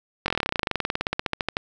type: slowing click train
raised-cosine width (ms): 0.3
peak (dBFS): -7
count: 30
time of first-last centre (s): 0.26-1.569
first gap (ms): 21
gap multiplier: 1.05
effects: none